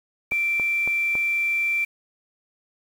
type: tone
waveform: sine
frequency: 2349 Hz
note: D7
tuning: in tune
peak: -20 dBFS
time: 0.31-1.85 s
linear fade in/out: 10 ms
type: click train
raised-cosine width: 1 ms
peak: -20 dBFS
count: 4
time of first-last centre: 0.32-1.153 s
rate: 3.6 Hz
effects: 7-bit